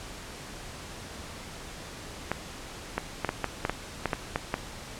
clicks, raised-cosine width 0.5 ms, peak -11 dBFS, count 11, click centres 2.316 / 2.98 / 3.247 / 3.291 / 3.443 / 3.651 / 3.696 / 4.057 / 4.132 / 4.359 / 4.541 s, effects pink hiss -42 dBFS RMS until 4.99 s + low-pass 9000 Hz 12 dB/octave

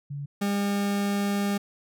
sine / 40% pulse tone pair in turn, 142.5 / 201.5 Hz, C#3 / G3, +48 / +48 cents, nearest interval tritone, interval 600 cents, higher second, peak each -31 / -23 dBFS, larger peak second, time 0.1-0.26 / 0.41-1.58 s, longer second, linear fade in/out 10 ms, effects none

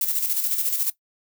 violet noise with tremolo, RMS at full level -22 dBFS, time 0.01-0.9 s, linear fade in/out 5 ms, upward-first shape square, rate 14 Hz, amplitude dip 50%, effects noise-tail reverb RT60 0.1 s tail -17 dB re dry

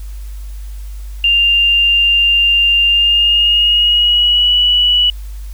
sine tone with pitch glide, 2794 to 2945 Hz, F7 to F#7, 0 to -9 cents, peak -8 dBFS, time 1.24-5.1 s, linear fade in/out 2 ms, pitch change +91 cents, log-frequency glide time 2.87-4.54 s, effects added 50 Hz sine -24 dBFS peak until 5.53 s + white hiss -45 dBFS RMS until 5.53 s

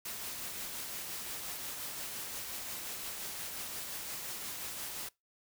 white noise with tremolo, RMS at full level -40 dBFS, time 0.05-5.09 s, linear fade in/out 5 ms, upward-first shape triangle, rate 5.7 Hz, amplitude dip 30%, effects noise-tail reverb RT60 0.2 s tail -23 dB re dry

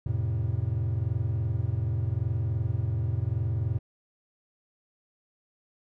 triangle chord, F major, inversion none, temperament equal, 87.31 / 110 / 130.81 Hz, F2 / A2 / C3, 0 / 0 / 0 cents, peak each -29 / -26 / -30 dBFS, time 0.06-3.79 s, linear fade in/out 5 ms, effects none

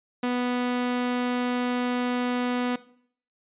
sawtooth tone, 246.7 Hz, B3, 2 cents flat, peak -20 dBFS, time 0.23-2.76 s, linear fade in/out 5 ms, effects noise-tail reverb RT60 0.6 s tail -18 dB re dry + resampled to 8000 Hz

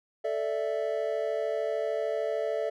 triangle chord, A suspended fourth, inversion none, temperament just, 440 / 586.7 / 660 Hz, A4 / D5 / E5, 0 / -2 / +2 cents, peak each -30 dBFS, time 0.24-2.7 s, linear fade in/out 10 ms, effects none

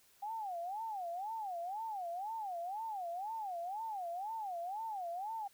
sine tone with vibrato, 784 Hz, G5, in tune, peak -38 dBFS, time 0.22-5.48 s, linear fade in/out 10 ms, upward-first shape sine, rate 2 Hz, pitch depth 250 cents each way, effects white hiss -67 dBFS RMS until 5.53 s

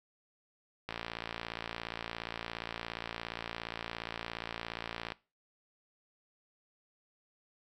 click train, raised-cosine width 0.3 ms, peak -21 dBFS, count 243, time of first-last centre 0.89-5.121 s, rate 57.2 Hz, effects noise-tail reverb RT60 0.3 s tail -20 dB re dry

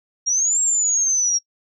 sine exponential two-way sweep, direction up then down, 5600 to 7580 to 5600 Hz, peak -16 dBFS, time 0.26-1.39 s, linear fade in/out 20 ms, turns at 0.6 s, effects noise-tail reverb RT60 0.1 s tail -22 dB re dry

